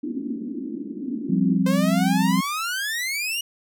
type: band-pass noise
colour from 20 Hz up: white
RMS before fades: -30 dBFS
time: 0.03-1.58 s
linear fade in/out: 10 ms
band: 230 to 300 Hz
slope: 48 dB/octave
type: chord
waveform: sine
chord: F suspended second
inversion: none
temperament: just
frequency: 174.61 / 196.44 / 261.9 Hz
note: F3 / G3 / C4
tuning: 0 / +4 / +2 cents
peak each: -22 / -21 / -23 dBFS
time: 1.29-2.41 s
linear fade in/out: 10 ms
type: exponential sweep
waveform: sawtooth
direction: up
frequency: 513 to 2913 Hz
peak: -21 dBFS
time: 1.66-3.41 s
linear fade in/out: 5 ms
effects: none

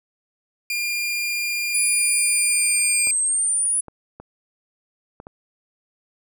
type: tone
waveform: sawtooth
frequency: 2405 Hz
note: D7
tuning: 41 cents sharp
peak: -19 dBFS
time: 0.7-3.11 s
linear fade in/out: 2 ms
type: exponential two-way sweep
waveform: sine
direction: down then up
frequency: 9910 to 8260 to 9910 Hz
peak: -18 dBFS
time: 1.74-3.81 s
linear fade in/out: 10 ms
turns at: 3.19 s
type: clicks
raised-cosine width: 1 ms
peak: -24 dBFS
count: 5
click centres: 3.072 / 3.883 / 4.2 / 5.201 / 5.269 s
effects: none

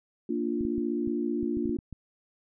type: chord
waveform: sine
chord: Bb major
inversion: none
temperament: equal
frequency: 233.1 / 293.7 / 349.2 Hz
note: Bb3 / D4 / F4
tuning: 0 / 0 / 0 cents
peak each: -31 dBFS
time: 0.29-1.77 s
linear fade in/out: 5 ms
type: clicks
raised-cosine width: 5 ms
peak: -27 dBFS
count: 10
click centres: 0.609 / 0.651 / 0.78 / 1.075 / 1.43 / 1.571 / 1.656 / 1.695 / 1.788 / 1.927 s
effects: none

